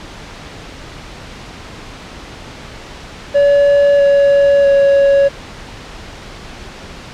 triangle tone with pitch steps, 569 / 563.1 / 557.3 Hz, C#5 / C#5 / C#5, +45 / +27 / +9 cents, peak -5 dBFS, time 3.34-5.29 s, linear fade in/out 20 ms, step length 650 ms, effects pink hiss -32 dBFS RMS until 7.13 s + low-pass 5000 Hz 12 dB/octave

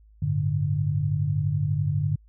sine chord, G suspended second, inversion none, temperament equal, 98 / 110 / 146.83 Hz, G2 / A2 / D3, 0 / 0 / 0 cents, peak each -27 / -29 / -24 dBFS, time 0.22-2.16 s, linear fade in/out 5 ms, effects added 53 Hz sine -51 dBFS peak until 2.28 s

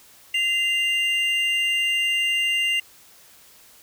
triangle tone pair together, 2062 / 2794 Hz, C7 / F7, -26 / 0 cents, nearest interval perfect fourth, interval 526 cents, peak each -24 / -19 dBFS, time 0.34-2.8 s, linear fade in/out 5 ms, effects white hiss -51 dBFS RMS until 3.82 s

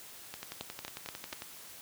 two click trains, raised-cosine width 0.2 ms, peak -21 / -23 dBFS, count 4 / 13, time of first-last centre 0.61-1.328 / 0.34-1.421 s, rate 4.18 / 11.1 Hz, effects white hiss -50 dBFS RMS until 1.81 s + high-pass 60 Hz 12 dB/octave

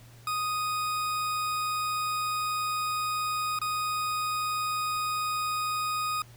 40% pulse tone with dropouts, 1244.5 Hz, D#6, in tune, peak -27 dBFS, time 0.27-6.22 s, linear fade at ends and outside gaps 2 ms, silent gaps 3.589-3.615 s, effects added 118 Hz sine -50 dBFS peak until 6.36 s + pink hiss -56 dBFS RMS until 6.36 s

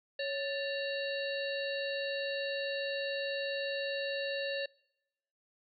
harmonic tone with a mistuned harmonic, 554.4 Hz, C#5, in tune, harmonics 1 / 3 / 5 / 7 / 8, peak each -35 / -40 / -42 / -43 / -44 dBFS, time 0.19-4.66 s, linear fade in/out 5 ms, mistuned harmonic 3, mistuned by +100 cents, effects noise-tail reverb RT60 0.9 s tail -25 dB re dry

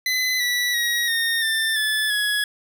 25% pulse tone with pitch steps, 2019 / 1958.1 / 1899.1 / 1841.8 / 1786.3 / 1732.4 / 1680.2 Hz, B6 / B6 / A#6 / A#6 / A6 / A6 / G#6, +38 / -15 / +32 / -21 / +26 / -27 / +20 cents, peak -16 dBFS, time 0.06-2.44 s, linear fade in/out 2 ms, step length 340 ms, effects none

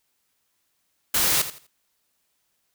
white noise with echo, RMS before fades -21 dBFS, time 1.14-1.42 s, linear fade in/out 5 ms, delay 83 ms, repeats 3, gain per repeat -12 dB, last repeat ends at 1.669 s, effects white hiss -72 dBFS RMS until 2.74 s

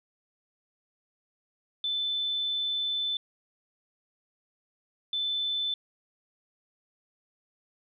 sine tone bursts at uneven times, 3520 Hz, A7, in tune, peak -27 dBFS, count 2, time 1.84-3.17 / 5.13-5.74 s, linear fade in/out 2 ms, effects none

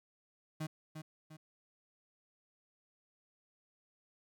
35% pulse tone with echo, 156.2 Hz, D#3, 7 cents sharp, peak -35 dBFS, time 0.6-0.67 s, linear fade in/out 10 ms, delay 350 ms, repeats 2, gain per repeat -7 dB, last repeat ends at 1.37 s, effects none

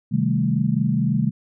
sine chord, A half-diminished seventh, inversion first, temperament equal with one note detuned, 130.81 / 156.46 / 196 / 220 Hz, C3 / Eb3 / G3 / A3, 0 / +10 / 0 / 0 cents, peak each -23 dBFS, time 0.11-1.31 s, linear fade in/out 20 ms, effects none

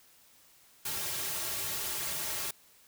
white noise with comb filter, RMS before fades -35 dBFS, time 0.85-2.51 s, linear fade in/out 5 ms, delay 4 ms, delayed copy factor -0.9, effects white hiss -61 dBFS RMS until 2.87 s

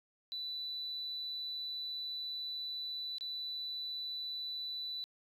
sine tone with dropouts, 3977 Hz, B7, 11 cents sharp, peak -37 dBFS, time 0.32-5.04 s, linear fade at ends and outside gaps 0 ms, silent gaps 3.183-3.209 s, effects tanh soft clip ceiling -33 dBFS

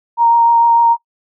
sine tone with vibrato, 932.3 Hz, A#5, in tune, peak -7 dBFS, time 0.17-0.97 s, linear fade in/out 50 ms, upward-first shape triangle, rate 6.7 Hz, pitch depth 13 cents each way, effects noise-tail reverb RT60 0.1 s tail -22 dB re dry

